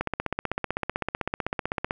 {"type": "click train", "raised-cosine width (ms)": 0.5, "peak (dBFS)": -11, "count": 31, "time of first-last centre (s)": [0.01, 1.909], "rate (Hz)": 15.8, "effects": []}